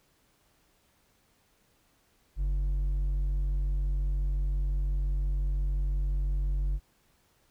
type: tone with hard clipping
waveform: sine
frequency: 47.11 Hz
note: F#1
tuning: 32 cents sharp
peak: -27 dBFS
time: 2.36-6.8 s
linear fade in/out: 50 ms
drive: 4 dB
effects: pink hiss -68 dBFS RMS until 7.5 s